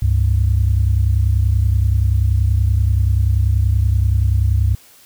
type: tone pair together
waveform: sine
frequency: 69.3 / 99.75 Hz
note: C#2 / G2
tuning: 0 / +31 cents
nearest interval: tritone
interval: 631 cents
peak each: -14 dBFS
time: 0.02-4.75 s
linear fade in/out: 5 ms
effects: tanh soft clip ceiling -5 dBFS + white hiss -47 dBFS RMS until 5.05 s